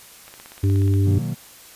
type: click train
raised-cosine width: 0.3 ms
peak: -25 dBFS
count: 12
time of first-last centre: 0.28-0.939 s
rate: 16.7 Hz
type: harmonic tone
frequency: 98 Hz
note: G2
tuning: in tune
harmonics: 1 / 3 / 4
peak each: -15 / -25 / -30 dBFS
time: 0.63-1.19 s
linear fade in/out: 10 ms
type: chord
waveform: triangle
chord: B major seventh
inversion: none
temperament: equal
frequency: 123.47 / 155.56 / 185 / 233.1 Hz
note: B2 / D#3 / F#3 / A#3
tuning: 0 / 0 / 0 / 0 cents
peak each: -25 / -26 / -28 / -30 dBFS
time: 1.05-1.35 s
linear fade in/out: 20 ms
effects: white hiss -45 dBFS RMS until 1.75 s + resampled to 32000 Hz